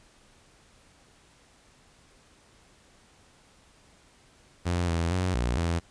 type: tone with pitch steps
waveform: sawtooth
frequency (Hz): 87.7 / 83.9 / 91.5 / 59.9 / 84.4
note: F2 / E2 / F#2 / A#1 / E2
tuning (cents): +8 / +31 / -19 / +48 / +41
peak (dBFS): -21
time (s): 4.65-5.8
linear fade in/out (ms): 20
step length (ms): 230
effects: pink hiss -59 dBFS RMS until 5.9 s + resampled to 22050 Hz